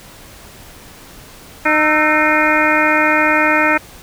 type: harmonic tone with a mistuned harmonic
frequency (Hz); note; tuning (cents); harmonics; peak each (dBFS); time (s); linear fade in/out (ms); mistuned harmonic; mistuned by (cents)
305.8; D#4; -30; 1 / 2 / 3 / 4 / 5 / 6 / 7 / 8; -19 / -19 / -19 / -19 / -19 / -19 / -19 / -19; 1.65-3.78; 10; 4; +130
effects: pink hiss -39 dBFS RMS until 4.02 s